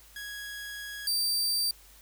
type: tone pair in turn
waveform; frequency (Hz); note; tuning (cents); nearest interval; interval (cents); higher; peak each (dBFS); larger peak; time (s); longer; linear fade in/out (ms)
sawtooth; 1661.2 / 4669; G#6 / D8; 0 / -11; octave + tritone; 1789; second; -34 / -23; second; 0.16-1.07 / 1.07-1.71; first; 2
effects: added 50 Hz sine -57 dBFS peak until 2.01 s + white hiss -56 dBFS RMS until 2.01 s